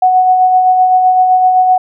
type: tone with tremolo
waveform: sine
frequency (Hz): 740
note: F#5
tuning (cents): 0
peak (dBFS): -4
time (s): 0.02-1.78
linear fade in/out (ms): 5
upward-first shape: sine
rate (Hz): 7.8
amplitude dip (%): 35
effects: none